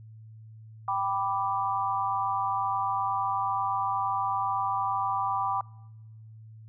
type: chord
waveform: sine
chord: G major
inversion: none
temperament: equal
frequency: 784 / 987.8 / 1174.7 Hz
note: G5 / B5 / D6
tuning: 0 / 0 / 0 cents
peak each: -30 dBFS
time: 0.88-5.61 s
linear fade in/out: 2 ms
effects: noise-tail reverb RT60 1.0 s tail -24 dB re dry + added 110 Hz sine -45 dBFS peak until 6.68 s